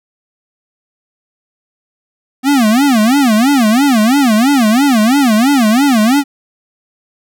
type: tone with vibrato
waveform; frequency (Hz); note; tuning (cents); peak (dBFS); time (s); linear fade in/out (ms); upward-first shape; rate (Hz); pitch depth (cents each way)
square; 246.9; B3; 0; -8; 2.43-6.24; 50; sine; 3; 270
effects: none